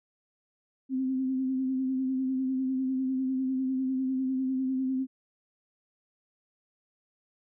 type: tone with vibrato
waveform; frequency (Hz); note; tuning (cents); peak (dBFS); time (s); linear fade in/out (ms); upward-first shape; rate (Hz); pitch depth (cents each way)
sine; 261.6; C4; 0; -26; 0.89-5.07; 50; sine; 10; 29
effects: none